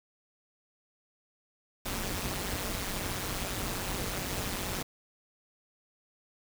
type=noise with amplitude modulation; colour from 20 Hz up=pink; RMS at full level=-31 dBFS; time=1.85-4.83 s; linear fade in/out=10 ms; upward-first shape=sine; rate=189 Hz; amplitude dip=80%; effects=none